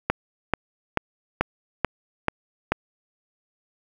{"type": "click train", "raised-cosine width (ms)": 0.5, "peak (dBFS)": -4, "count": 7, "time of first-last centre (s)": [0.1, 2.72], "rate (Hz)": 2.29, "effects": ["7-bit"]}